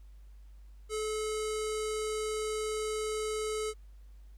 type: tone with low-pass filter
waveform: square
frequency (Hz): 431.4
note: A4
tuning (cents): -34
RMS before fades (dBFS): -34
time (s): 0.89-3.74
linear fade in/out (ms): 50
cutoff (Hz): 8700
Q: 2.6
effects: added 50 Hz sine -49 dBFS peak until 4.37 s + pink hiss -72 dBFS RMS until 4.37 s